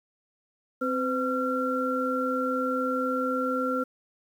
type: tone cluster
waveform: sine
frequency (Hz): 260.6 / 508 / 1368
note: C4 / B4 / F6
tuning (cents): -7 / +49 / -36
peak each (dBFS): -29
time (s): 0.81-3.84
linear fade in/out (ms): 10
effects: 9-bit